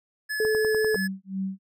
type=tone with vibrato; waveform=square; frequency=1710 Hz; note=A6; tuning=50 cents flat; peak=-28 dBFS; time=0.29-1.08 s; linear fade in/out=20 ms; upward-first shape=triangle; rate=5.9 Hz; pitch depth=9 cents each way
type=tone; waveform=sine; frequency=434.2 Hz; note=A4; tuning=23 cents flat; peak=-21 dBFS; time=0.4-0.96 s; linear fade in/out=2 ms
type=click train; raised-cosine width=1 ms; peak=-20 dBFS; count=6; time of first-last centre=0.45-0.945 s; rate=10.1 Hz
type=tone with tremolo; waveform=sine; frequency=191.8 Hz; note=G3; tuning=37 cents flat; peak=-25 dBFS; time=0.94-1.59 s; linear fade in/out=50 ms; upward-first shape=sine; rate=2.6 Hz; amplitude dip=100%
effects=none